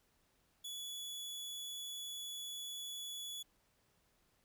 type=tone; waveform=sawtooth; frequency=3411 Hz; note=G#7; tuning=46 cents sharp; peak=-40 dBFS; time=0.64-3.43 s; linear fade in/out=10 ms; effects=pink hiss -75 dBFS RMS until 4.44 s